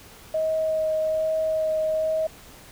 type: tone with vibrato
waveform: sine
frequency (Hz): 631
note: D#5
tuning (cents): +24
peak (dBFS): -21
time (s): 0.34-2.27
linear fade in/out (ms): 5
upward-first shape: sine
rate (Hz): 1.2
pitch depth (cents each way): 10
effects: pink hiss -47 dBFS RMS until 2.71 s